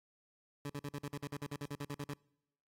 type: tone bursts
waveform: 20% pulse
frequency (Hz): 143.3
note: D3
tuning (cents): -42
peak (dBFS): -34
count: 16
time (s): 0.65-2.138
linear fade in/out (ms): 2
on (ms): 48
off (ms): 48
effects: noise-tail reverb RT60 0.9 s tail -26 dB re dry + AAC 48 kbps

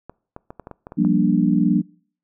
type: clicks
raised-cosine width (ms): 1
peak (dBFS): -21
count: 9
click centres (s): 0.096 / 0.364 / 0.505 / 0.597 / 0.671 / 0.713 / 0.869 / 0.921 / 1.049
type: chord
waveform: sine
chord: G minor seventh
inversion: third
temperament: equal with one note detuned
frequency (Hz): 174.61 / 196 / 235.1 / 293.7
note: F3 / G3 / Bb3 / D4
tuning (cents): 0 / 0 / +15 / 0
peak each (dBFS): -20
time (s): 0.97-1.82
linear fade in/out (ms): 20
effects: noise-tail reverb RT60 0.5 s tail -24 dB re dry

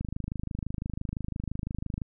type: click train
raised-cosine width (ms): 5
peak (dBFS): -20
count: 53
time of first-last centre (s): 0.01-2.018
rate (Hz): 25.9
effects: none

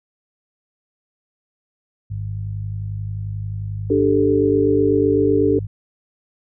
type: harmonic tone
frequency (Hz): 51.3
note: G#1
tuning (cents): -21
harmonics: 1 / 2 / 3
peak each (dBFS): -34 / -24 / -36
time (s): 2.1-5.67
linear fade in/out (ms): 10
type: chord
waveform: sine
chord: D suspended fourth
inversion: none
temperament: equal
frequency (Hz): 293.7 / 392 / 440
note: D4 / G4 / A4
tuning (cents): 0 / 0 / 0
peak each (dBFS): -18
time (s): 3.9-5.59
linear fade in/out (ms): 5
effects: none

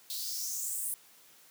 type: noise with high-pass filter sweep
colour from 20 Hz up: blue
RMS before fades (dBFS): -36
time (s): 0.1-0.94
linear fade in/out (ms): 0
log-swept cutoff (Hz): 3900 to 10000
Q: 4.3
effects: white hiss -59 dBFS RMS until 1.5 s + high-pass 150 Hz 12 dB/octave

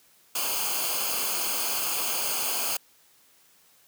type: noise with comb filter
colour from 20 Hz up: white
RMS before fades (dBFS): -28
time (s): 0.35-2.77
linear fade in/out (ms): 5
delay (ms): 0.53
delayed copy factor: -0.75
effects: white hiss -60 dBFS RMS until 3.87 s + high-pass 80 Hz 12 dB/octave

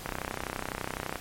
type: click train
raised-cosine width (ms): 0.5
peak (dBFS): -16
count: 36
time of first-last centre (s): 0.06-1.157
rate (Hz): 31.9
effects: pink hiss -43 dBFS RMS until 1.2 s + MP3 64 kbps

